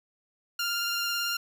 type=tone with vibrato; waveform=15% pulse; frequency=1396.9 Hz; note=F6; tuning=in tune; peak=-21 dBFS; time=0.59-1.37 s; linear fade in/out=5 ms; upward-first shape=sine; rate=18 Hz; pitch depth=14 cents each way; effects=none